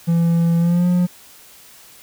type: tone with pitch glide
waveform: triangle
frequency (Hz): 168.2 to 178.2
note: E3 to F3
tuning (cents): +35 to +35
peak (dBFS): -11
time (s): 0.07-1.07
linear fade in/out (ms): 20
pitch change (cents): +100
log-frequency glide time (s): 0.58-0.87
effects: white hiss -45 dBFS RMS until 2.02 s